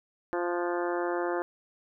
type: harmonic tone with a mistuned harmonic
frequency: 174.61 Hz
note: F3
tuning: in tune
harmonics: 2 / 3 / 4 / 5 / 6 / 7 / 8 / 9 / 10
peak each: -30 / -34 / -36 / -38 / -40 / -41 / -42 / -43 / -44 dBFS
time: 0.33-1.42 s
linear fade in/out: 0 ms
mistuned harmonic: 8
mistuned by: +33 cents
effects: none